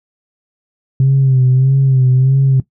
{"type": "tone with vibrato", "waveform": "sine", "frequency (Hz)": 131.9, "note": "C3", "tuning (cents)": 14, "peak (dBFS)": -6, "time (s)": [1, 2.6], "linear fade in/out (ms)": 2, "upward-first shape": "sine", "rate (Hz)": 1.6, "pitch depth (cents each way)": 56, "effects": ["noise-tail reverb RT60 0.1 s tail -17 dB re dry", "tanh soft clip ceiling -4 dBFS"]}